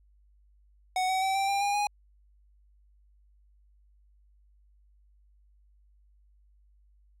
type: tone with pitch steps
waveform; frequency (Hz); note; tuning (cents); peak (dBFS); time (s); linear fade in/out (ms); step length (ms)
square; 743 / 756 / 769.2 / 782.6 / 796.3 / 810.2 / 824.4; F#5 / F#5 / G5 / G5 / G5 / G#5 / G#5; +7 / +37 / -33 / -3 / +27 / -43 / -13; -26; 0.96-1.87; 2; 130
effects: added 50 Hz sine -59 dBFS peak until 7.2 s + low-pass 10000 Hz 12 dB/octave